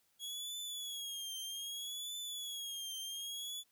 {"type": "tone with vibrato", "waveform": "sawtooth", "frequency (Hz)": 3322, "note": "G#7", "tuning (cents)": 0, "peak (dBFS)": -38, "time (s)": [0.19, 3.64], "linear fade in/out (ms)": 50, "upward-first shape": "triangle", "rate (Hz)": 0.63, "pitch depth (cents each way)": 100, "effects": ["white hiss -75 dBFS RMS until 3.71 s"]}